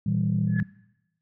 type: chord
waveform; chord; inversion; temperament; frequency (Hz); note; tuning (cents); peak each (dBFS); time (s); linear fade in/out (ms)
sine; E diminished; second; equal with one note detuned; 116.54 / 162.17 / 196; Bb2 / E3 / G3; 0 / -28 / 0; -26; 0.06-0.63; 5
type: tone with exponential growth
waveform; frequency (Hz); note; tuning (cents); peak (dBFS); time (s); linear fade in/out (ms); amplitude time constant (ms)
sine; 1708; G#6; +48; -25; 0.47-0.6; 0; 28
effects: noise-tail reverb RT60 0.9 s tail -21 dB re dry + tanh soft clip ceiling -13 dBFS